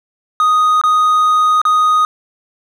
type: tone with dropouts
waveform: triangle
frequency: 1244.5 Hz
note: D#6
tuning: in tune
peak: -7 dBFS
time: 0.4-2.05 s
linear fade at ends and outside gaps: 1 ms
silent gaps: 0.814-0.837 / 1.616-1.652 s
effects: none